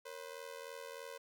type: ring-modulated tone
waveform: sawtooth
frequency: 508 Hz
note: B4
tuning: 49 cents sharp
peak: -39 dBFS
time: 0.05-1.18 s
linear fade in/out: 10 ms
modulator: 41.6 Hz
effects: none